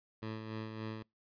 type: tone with tremolo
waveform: 15% pulse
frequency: 110 Hz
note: A2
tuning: in tune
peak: -32 dBFS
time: 0.22-1.03 s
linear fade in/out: 10 ms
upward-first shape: sine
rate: 3.5 Hz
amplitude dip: 45%
effects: noise-tail reverb RT60 0.2 s tail -26 dB re dry + resampled to 11025 Hz